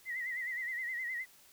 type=tone with vibrato; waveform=sine; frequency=1975.5 Hz; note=B6; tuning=in tune; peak=-35 dBFS; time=0.05-1.26 s; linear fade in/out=50 ms; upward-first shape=sine; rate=9.6 Hz; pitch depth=88 cents each way; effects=white hiss -61 dBFS RMS until 1.52 s